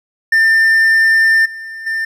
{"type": "tone with level steps", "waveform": "triangle", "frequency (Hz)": 1795, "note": "A6", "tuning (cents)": 34, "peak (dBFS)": [-6, -24, -14], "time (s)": [0.32, 2.05], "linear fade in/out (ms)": 5, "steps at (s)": [1.45, 1.86], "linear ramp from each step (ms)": 10, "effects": []}